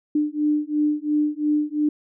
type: beating tone pair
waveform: sine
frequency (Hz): 297.8 / 300.7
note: D4 / D4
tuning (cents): +24 / +41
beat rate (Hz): 2.9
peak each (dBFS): -22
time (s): 0.15-1.89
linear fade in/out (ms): 5
effects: none